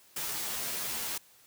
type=noise with comb filter; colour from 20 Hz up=white; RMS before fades=-35 dBFS; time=0.16-1.18 s; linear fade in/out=5 ms; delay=11 ms; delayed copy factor=-0.9; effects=white hiss -60 dBFS RMS until 1.46 s + high-pass 60 Hz 12 dB/octave